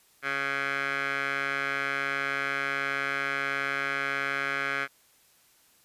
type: tone with band-pass filter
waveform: 15% pulse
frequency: 138.59 Hz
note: C#3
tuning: in tune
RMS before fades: -30 dBFS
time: 0.22-4.88 s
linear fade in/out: 50 ms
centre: 1800 Hz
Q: 5.1
effects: white hiss -62 dBFS RMS until 5.84 s + resampled to 32000 Hz